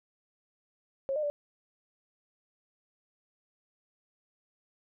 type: tone with pitch steps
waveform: sine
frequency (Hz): 543 / 609 / 583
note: C#5 / D#5 / D5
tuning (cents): -36 / -37 / -13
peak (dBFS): -28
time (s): 1.09-1.3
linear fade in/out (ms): 0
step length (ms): 70
effects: none